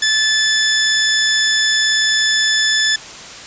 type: tone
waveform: 15% pulse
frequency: 1741 Hz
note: A6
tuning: 19 cents flat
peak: -6 dBFS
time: 0.02-2.96 s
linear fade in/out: 5 ms
effects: white hiss -33 dBFS RMS until 3.46 s + resampled to 16000 Hz